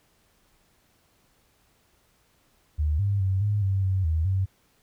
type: tone with pitch steps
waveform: sine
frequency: 75.5 / 100.3 / 95.4 / 103.6 / 96.8 / 94.9 / 80 / 95.4 Hz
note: D2 / G2 / G2 / G#2 / G2 / F#2 / D#2 / G2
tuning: +48 / +40 / -47 / -4 / -21 / +44 / +49 / -47 cents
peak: -21 dBFS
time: 2.78-4.46 s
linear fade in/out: 20 ms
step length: 210 ms
effects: pink hiss -65 dBFS RMS until 4.82 s